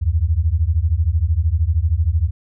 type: beating tone pair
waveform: sine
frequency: 74.9 / 87.9 Hz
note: D2 / F2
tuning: +35 / +12 cents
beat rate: 13 Hz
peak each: -17 dBFS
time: 0.01-2.31 s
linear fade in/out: 20 ms
effects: none